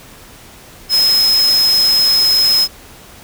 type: tone in noise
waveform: sine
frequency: 5130 Hz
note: E8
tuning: 48 cents flat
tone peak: -9 dBFS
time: 0.89-2.68 s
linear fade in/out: 50 ms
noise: white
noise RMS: -23 dBFS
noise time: 0.89-2.68 s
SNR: +11 dB
effects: pink hiss -39 dBFS RMS until 3.23 s